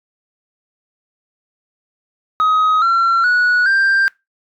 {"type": "tone with pitch steps", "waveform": "sine", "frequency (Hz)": [1262, 1360.4, 1466.5, 1580.9], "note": ["D#6", "F6", "F#6", "G6"], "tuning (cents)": [24, -46, -16, 14], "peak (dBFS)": -8, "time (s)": [2.4, 4.08], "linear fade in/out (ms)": 0, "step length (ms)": 420, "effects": ["noise-tail reverb RT60 0.2 s tail -24 dB re dry", "tanh soft clip ceiling -10 dBFS"]}